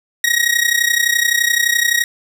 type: tone with amplitude modulation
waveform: sawtooth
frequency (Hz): 1892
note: A#6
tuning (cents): +25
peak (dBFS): -6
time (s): 0.24-2.04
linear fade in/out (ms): 2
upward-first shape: sine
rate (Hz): 31.7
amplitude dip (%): 80
effects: none